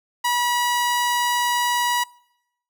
sawtooth tone, 969 Hz, B5, 33 cents flat, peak -15 dBFS, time 0.24-2.04 s, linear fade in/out 10 ms, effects noise-tail reverb RT60 0.8 s tail -24 dB re dry

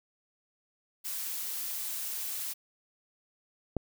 blue noise, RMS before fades -36 dBFS, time 1.04-2.54 s, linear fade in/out 20 ms
click, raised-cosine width 2 ms, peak -16 dBFS, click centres 3.767 s
effects none

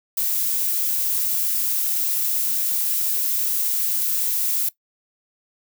violet noise, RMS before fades -22 dBFS, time 0.17-4.69 s, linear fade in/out 5 ms, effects noise-tail reverb RT60 0.1 s tail -18 dB re dry

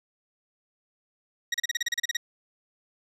20% pulse tone bursts, 1894 Hz, A#6, 27 cents sharp, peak -19 dBFS, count 12, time 1.52-2.17 s, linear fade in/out 5 ms, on 23 ms, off 34 ms, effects low-pass 10000 Hz 12 dB/octave

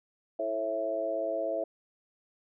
harmonic tone with a mistuned harmonic, 110 Hz, A2, in tune, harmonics 3 / 4 / 5 / 6, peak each -39 / -39 / -34 / -31 dBFS, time 0.39-1.64 s, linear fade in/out 5 ms, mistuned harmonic 5, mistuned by -21 cents, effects none

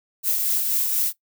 violet noise with tremolo, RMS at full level -21 dBFS, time 0.23-1.13 s, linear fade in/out 50 ms, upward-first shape sine, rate 4.2 Hz, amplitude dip 30%, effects noise-tail reverb RT60 0.1 s tail -17 dB re dry

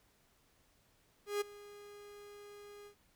45% pulse tone with ADSR envelope, 410.5 Hz, G#4, 20 cents flat, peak -31 dBFS, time 1.26-2.95 s, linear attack 150 ms, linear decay 14 ms, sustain -20 dB, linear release 90 ms, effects pink hiss -71 dBFS RMS until 3.15 s

